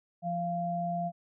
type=tone pair together; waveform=sine; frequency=172.85 / 692 Hz; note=F3 / F5; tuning=-18 / -16 cents; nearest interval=2 octaves; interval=2402 cents; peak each=-34 / -31 dBFS; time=0.22-1.12 s; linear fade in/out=50 ms; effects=none